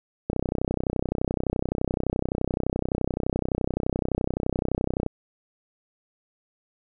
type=click train; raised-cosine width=2 ms; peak=-11 dBFS; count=152; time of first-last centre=0.3-5.063 s; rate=31.7 Hz; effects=none